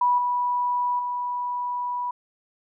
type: tone with level steps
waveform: sine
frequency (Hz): 980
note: B5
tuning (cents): -14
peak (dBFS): -17 / -21 / -25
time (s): 0.01-2.11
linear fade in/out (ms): 5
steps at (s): 0.18 / 0.99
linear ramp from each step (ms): 2
effects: none